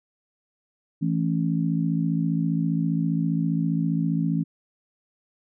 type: chord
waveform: sine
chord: A major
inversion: second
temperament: just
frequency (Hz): 165 / 220 / 275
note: E3 / A3 / C#4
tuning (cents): +2 / 0 / -14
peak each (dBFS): -23 / -28 / -27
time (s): 1.01-4.44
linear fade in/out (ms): 20
effects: none